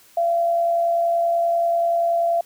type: tone with amplitude modulation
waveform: sine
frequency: 681 Hz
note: F5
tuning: 44 cents flat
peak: -15 dBFS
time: 0.17-2.41 s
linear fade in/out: 5 ms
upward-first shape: sine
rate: 70.4 Hz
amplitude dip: 35%
effects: white hiss -52 dBFS RMS until 2.45 s